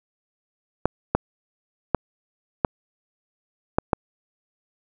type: clicks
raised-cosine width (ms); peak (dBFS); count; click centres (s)
1; -3; 6; 0.856 / 1.15 / 1.947 / 2.648 / 3.785 / 3.932
effects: none